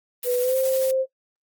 blue noise with tremolo, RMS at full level -30 dBFS, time 0.23-0.91 s, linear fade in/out 2 ms, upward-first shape sine, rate 12 Hz, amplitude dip 40%
sine tone with pitch glide, 493.6 to 526 Hz, B4 to C5, -1 to +9 cents, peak -19 dBFS, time 0.24-1.06 s, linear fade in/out 50 ms, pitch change +110 cents, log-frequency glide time 0.4-0.57 s
effects noise-tail reverb RT60 0.1 s tail -17 dB re dry + Opus 24 kbps

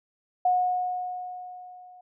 sine tone with level ramp, 727 Hz, F#5, 31 cents flat, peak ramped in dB -18 to -47 dBFS, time 0.45-2.01 s, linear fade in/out 5 ms, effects none

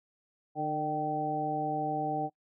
harmonic tone with a mistuned harmonic, 151.2 Hz, D#3, 49 cents flat, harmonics 1 / 2 / 3 / 4 / 5, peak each -39 / -36 / -39 / -39 / -31 dBFS, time 0.55-2.3 s, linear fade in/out 50 ms, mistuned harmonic 5, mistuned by +35 cents, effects noise-tail reverb RT60 0.1 s tail -24 dB re dry

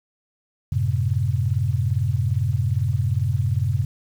sine chord, F# diminished, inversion none, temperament equal with one note detuned, 92.5 / 110 / 132.41 Hz, F#2 / A2 / C3, 0 / 0 / +21 cents, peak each -23 dBFS, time 0.72-3.85 s, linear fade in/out 5 ms, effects 8-bit

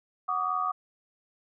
sine tone cluster, 738 / 1148 / 1232 Hz, F#5 / D6 / D#6, -5 / -40 / -17 cents, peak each -34 / -30 / -29 dBFS, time 0.28-0.72 s, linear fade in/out 10 ms, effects none

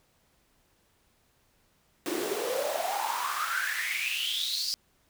pink noise with high-pass filter sweep, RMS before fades -31 dBFS, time 2.06-4.74 s, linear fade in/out 0 ms, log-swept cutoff 310 to 5000 Hz, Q 9.8, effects pink hiss -68 dBFS RMS until 5.09 s

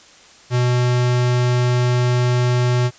square tone, 123.47 Hz, B2, in tune, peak -15 dBFS, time 0.5-2.91 s, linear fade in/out 50 ms, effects white hiss -46 dBFS RMS until 2.98 s + resampled to 16000 Hz

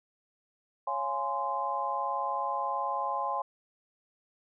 sine chord, Db major seventh, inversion none, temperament just, 554.4 / 693 / 831.5 / 1039.4 Hz, Db5 / F5 / Ab5 / C6, 0 / -14 / +2 / -12 cents, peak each -38 / -38 / -33 / -32 dBFS, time 0.87-3.42 s, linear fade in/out 5 ms, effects none

